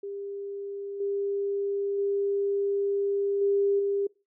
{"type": "tone with level steps", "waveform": "sine", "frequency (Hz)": 400, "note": "G4", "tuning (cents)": 35, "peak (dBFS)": [-33, -26, -24, -21, -24], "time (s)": [0.03, 4.07], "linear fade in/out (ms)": 5, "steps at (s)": [1, 1.98, 3.41, 3.79], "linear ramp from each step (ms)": 5, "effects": ["noise-tail reverb RT60 0.3 s tail -24 dB re dry"]}